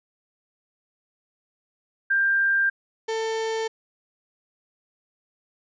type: tone pair in turn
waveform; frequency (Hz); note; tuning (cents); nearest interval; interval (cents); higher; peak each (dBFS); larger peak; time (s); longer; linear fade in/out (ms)
sine / 35% pulse; 1589 / 445.9; G6 / A4; +23 / +23; octave + minor seventh; 2200; first; -18 / -23; first; 2.1-2.7 / 3.08-3.68; neither; 10
effects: resampled to 16000 Hz